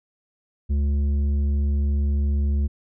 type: tone with tanh clipping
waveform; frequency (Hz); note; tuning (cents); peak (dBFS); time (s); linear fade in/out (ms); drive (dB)
triangle; 71.4; D2; -48; -20; 0.69-2.68; 20; 12
effects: none